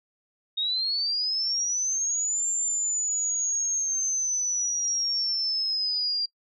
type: linear two-way sweep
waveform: sine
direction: up then down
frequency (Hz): 3700 to 7320 to 4753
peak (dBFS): -24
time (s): 0.57-6.26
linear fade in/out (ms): 10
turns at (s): 2.48
effects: noise-tail reverb RT60 0.1 s tail -25 dB re dry